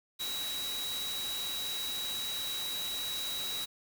sine tone in noise, 3876 Hz, B7, 33 cents flat, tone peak -35 dBFS, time 0.19-3.66 s, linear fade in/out 20 ms, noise white, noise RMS -40 dBFS, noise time 0.19-3.66 s, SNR +2 dB, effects none

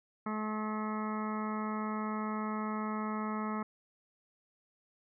harmonic tone, 214.9 Hz, A3, 41 cents flat, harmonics 1 / 2 / 3 / 4 / 5 / 6 / 8 / 9 / 10, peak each -35 / -44 / -47 / -44 / -42 / -41 / -53 / -53 / -52 dBFS, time 0.26-3.63 s, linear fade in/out 5 ms, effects none

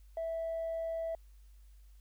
triangle tone with tanh clipping, 657 Hz, E5, 6 cents flat, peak -34 dBFS, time 0.17-1.15 s, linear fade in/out 2 ms, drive 5 dB, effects added 50 Hz sine -54 dBFS peak until 2 s + white hiss -73 dBFS RMS until 2 s

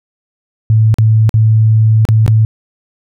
sine tone with dropouts, 110 Hz, A2, in tune, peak -5 dBFS, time 0.7-2.45 s, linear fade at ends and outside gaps 0 ms, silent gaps 0.942-0.985 / 1.293-1.341 / 2.052-2.088 / 2.263-2.279 s, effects none

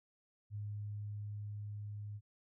sine tone with level ramp, 103.83 Hz, G#2, in tune, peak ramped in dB -39 to -42 dBFS, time 0.5-2.21 s, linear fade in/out 50 ms, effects none

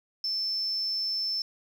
sine tone, 5300 Hz, E8, 9 cents sharp, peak -27 dBFS, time 0.24-1.42 s, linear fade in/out 2 ms, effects 9-bit

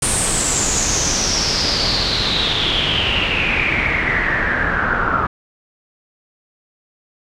pink noise with low-pass filter sweep, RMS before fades -18 dBFS, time 0.02-5.27 s, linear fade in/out 5 ms, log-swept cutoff 9100 to 1300 Hz, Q 7.7, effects none

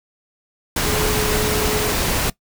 sine tone in noise, 425 Hz, G#4, 40 cents sharp, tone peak -23 dBFS, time 0.86-1.92 s, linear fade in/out 5 ms, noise pink, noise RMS -20 dBFS, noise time 0.76-2.3 s, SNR -6 dB, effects noise-tail reverb RT60 0.1 s tail -20 dB re dry

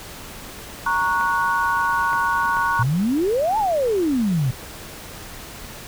sine chord, F# major, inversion first, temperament equal with one note detuned, 932.3 / 1108.7 / 1468.1 Hz, A#5 / C#6 / F#6, 0 / 0 / -14 cents, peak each -22 dBFS, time 0.86-2.83 s, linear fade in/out 5 ms
clicks, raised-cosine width 0.5 ms, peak -17 dBFS, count 3, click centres 1.211 / 2.131 / 2.569 s
sine exponential two-way sweep, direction up then down, 109.5 to 902 to 120.6 Hz, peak -17 dBFS, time 2.79-4.51 s, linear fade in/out 5 ms, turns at 3.58 s
effects pink hiss -37 dBFS RMS until 5.87 s

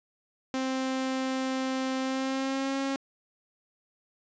sawtooth tone with pitch glide, 262.3 to 272 Hz, C4 to C#4, +4 to -33 cents, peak -24 dBFS, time 0.54-2.96 s, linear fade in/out 0 ms, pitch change +63 cents, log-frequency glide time 2-2.78 s, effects resampled to 16000 Hz + 9-bit

